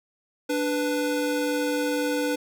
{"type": "tone pair together", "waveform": "square", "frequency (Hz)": [293.7, 494.8], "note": ["D4", "B4"], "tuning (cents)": [0, 3], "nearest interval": "major sixth", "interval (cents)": 903, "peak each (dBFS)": -27, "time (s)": [0.49, 2.36], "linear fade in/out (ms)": 10, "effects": []}